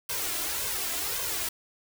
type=noise with flanger; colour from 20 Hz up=white; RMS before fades=-31 dBFS; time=0.09-1.49 s; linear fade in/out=5 ms; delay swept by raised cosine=1.9 to 3 ms; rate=1.8 Hz; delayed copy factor=+0.75; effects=none